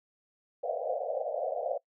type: band-pass noise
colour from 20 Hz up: pink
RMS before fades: -33 dBFS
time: 0.63-1.78 s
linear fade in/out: 5 ms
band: 490 to 740 Hz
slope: 96 dB/octave
effects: noise-tail reverb RT60 0.1 s tail -22 dB re dry